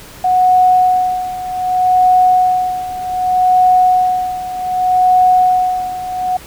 sine tone with tremolo, 735 Hz, F#5, 12 cents flat, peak -6 dBFS, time 0.24-6.37 s, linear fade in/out 5 ms, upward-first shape sine, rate 0.65 Hz, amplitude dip 80%, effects pink hiss -36 dBFS RMS until 6.46 s

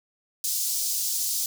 pink high-pass noise, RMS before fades -27 dBFS, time 0.44-1.46 s, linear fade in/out 2 ms, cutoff 5000 Hz, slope 24 dB/octave, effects none

